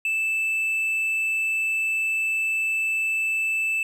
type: tone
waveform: triangle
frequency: 2637 Hz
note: E7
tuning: in tune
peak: -20 dBFS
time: 0.05-3.83 s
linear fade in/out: 2 ms
effects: none